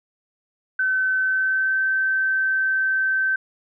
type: tone with pitch glide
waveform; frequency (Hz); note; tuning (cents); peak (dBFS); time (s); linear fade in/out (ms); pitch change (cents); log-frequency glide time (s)
sine; 1526 to 1546.4; G6 to G6; -47 to -24; -18; 0.79-3.36; 5; +23; 1.17-1.8
effects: none